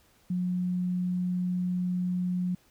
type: tone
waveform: sine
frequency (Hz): 180.2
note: F#3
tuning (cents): -45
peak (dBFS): -26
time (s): 0.3-2.55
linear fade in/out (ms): 5
effects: pink hiss -63 dBFS RMS until 2.7 s